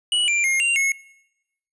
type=tone with pitch steps; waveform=square; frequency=2933 / 2369 / 2136 / 2772 / 2180 Hz; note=F#7 / D7 / C7 / F7 / C#7; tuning=-16 / +14 / +35 / -14 / -29 cents; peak=-18 dBFS; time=0.12-0.92 s; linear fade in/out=2 ms; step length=160 ms; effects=noise-tail reverb RT60 0.9 s tail -24 dB re dry + resampled to 24000 Hz